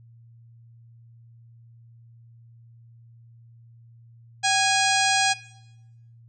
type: harmonic tone with a mistuned harmonic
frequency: 825 Hz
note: G#5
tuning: 12 cents flat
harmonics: 1 / 2 / 3 / 4 / 5 / 6 / 7 / 8 / 9 / 10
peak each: -23 / -26 / -28 / -29 / -30 / -31 / -31 / -32 / -33 / -33 dBFS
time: 4.43-5.34 s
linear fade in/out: 20 ms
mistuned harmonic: 1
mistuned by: -110 cents
effects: noise-tail reverb RT60 0.9 s tail -18 dB re dry + added 116 Hz sine -48 dBFS peak until 6.28 s